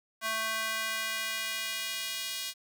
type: tone with high-pass filter sweep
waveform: square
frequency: 221.4 Hz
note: A3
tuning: 11 cents sharp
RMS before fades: -34 dBFS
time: 0.21-2.54 s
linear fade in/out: 50 ms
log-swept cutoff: 1200 to 3500 Hz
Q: 1.2
effects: 10-bit